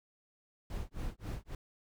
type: noise with tremolo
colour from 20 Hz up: brown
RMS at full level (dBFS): -37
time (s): 0.7-1.55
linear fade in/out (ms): 2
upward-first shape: sine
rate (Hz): 3.7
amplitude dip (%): 100
effects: none